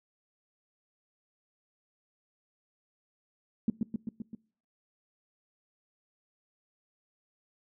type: tone with echo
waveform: sine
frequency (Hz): 222.1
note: A3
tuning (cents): +16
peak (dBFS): -22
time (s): 3.68-3.7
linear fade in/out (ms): 2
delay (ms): 130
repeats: 5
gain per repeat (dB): -3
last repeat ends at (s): 4.35
effects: noise-tail reverb RT60 0.5 s tail -24 dB re dry